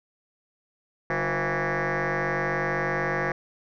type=tone with frequency modulation; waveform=sine; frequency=644 Hz; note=E5; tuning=41 cents flat; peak=-22 dBFS; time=1.1-3.32 s; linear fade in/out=2 ms; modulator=167 Hz; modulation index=8; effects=tanh soft clip ceiling -21 dBFS